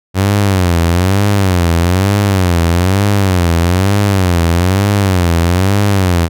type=tone with vibrato; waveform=sawtooth; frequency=92.5 Hz; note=F#2; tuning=in tune; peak=-5 dBFS; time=0.14-6.29 s; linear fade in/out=50 ms; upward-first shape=sine; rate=1.1 Hz; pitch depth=170 cents each way; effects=none